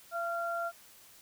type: tone pair together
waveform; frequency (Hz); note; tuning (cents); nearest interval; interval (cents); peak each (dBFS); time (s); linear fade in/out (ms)
sine; 679.3 / 1380; F5 / F6; -48 / -21; octave; 1227; -34 / -35; 0.11-0.72; 50
effects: white hiss -57 dBFS RMS until 1.21 s